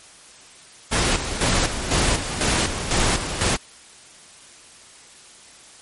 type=noise with tremolo; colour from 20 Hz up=pink; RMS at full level=-19 dBFS; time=0.91-3.57 s; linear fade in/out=20 ms; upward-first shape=square; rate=2 Hz; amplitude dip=60%; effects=white hiss -46 dBFS RMS until 5.81 s + MP3 48 kbps

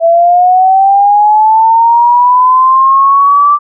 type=linear sweep; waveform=sine; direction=up; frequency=659.3 to 1174 Hz; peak=-3 dBFS; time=0-3.59 s; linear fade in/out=50 ms; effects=none

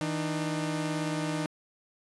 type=tone pair together; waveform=sawtooth; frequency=160 / 301.7 Hz; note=D#3 / D4; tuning=+49 / +47 cents; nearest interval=major seventh; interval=1098 cents; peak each=-28 dBFS; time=0.01-1.46 s; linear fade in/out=0 ms; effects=resampled to 24000 Hz

